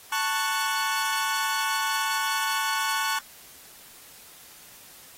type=chord; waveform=sawtooth; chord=F# minor; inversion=first; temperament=equal with one note detuned; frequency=883.1 / 1108.7 / 1480 Hz; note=A5 / C#6 / F#6; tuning=+6 / 0 / 0 cents; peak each=-25 dBFS; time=0.12-3.19 s; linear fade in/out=5 ms; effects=white hiss -49 dBFS RMS until 5.17 s + AAC 48 kbps